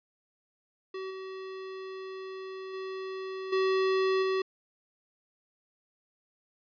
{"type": "tone with level steps", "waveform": "square", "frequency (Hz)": 380, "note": "F#4", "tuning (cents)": 46, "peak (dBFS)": [-36, -39, -36, -25, -27], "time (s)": [0.94, 4.42], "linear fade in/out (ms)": 5, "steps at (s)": [1.1, 2.73, 3.52, 4.22], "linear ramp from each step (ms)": 10, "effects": ["resampled to 11025 Hz"]}